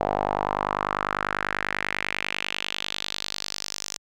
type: tone with band-pass filter sweep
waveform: sawtooth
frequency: 50.1 Hz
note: G1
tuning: 38 cents sharp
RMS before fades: -29 dBFS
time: 0-3.98 s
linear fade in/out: 10 ms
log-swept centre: 710 to 6200 Hz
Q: 2.8
effects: none